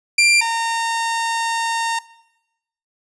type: tone pair in turn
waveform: sawtooth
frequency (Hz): 2374 / 917.4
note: D7 / A#5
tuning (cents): +18 / -28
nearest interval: octave + major third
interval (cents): 1646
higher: first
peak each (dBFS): -7 / -15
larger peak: first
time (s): 0.18-0.41 / 0.41-1.99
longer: second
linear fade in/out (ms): 5
effects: noise-tail reverb RT60 0.9 s tail -19 dB re dry + resampled to 22050 Hz